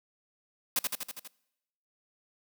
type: noise with echo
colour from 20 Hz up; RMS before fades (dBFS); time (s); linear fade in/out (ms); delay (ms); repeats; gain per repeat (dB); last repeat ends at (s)
white; -27; 0.76-0.79; 2; 81; 6; -3; 1.276
effects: noise-tail reverb RT60 0.9 s tail -23 dB re dry + high-pass 200 Hz 12 dB/octave